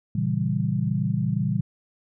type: chord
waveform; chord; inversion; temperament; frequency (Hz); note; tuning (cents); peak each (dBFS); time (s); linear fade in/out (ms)
sine; A# diminished seventh; none; equal; 116.54 / 138.59 / 164.81 / 196; A#2 / C#3 / E3 / G3; 0 / 0 / 0 / 0; -27; 0.15-1.61; 5
effects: none

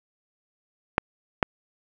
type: clicks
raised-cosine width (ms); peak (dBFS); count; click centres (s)
0.5; -3; 2; 0.981 / 1.428
effects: none

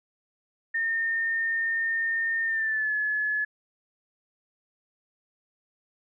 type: tone with pitch glide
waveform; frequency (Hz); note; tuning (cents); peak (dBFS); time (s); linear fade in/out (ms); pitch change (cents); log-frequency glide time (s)
sine; 1822 to 1709.8; A#6 to G#6; -40 to +50; -24; 0.74-3.45; 10; -110; 2.45-2.94
effects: none

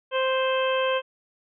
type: harmonic tone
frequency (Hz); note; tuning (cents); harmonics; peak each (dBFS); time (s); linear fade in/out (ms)
523.3; C5; 0; 1 / 2 / 3 / 4 / 5 / 6; -23 / -28 / -32 / -40 / -32 / -33; 0.11-1.02; 50
effects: none

